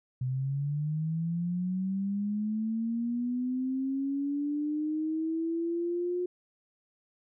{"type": "linear sweep", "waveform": "sine", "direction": "up", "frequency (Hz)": [125.9, 360], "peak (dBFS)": -28, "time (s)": [0.21, 6.26], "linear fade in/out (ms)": 5, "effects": []}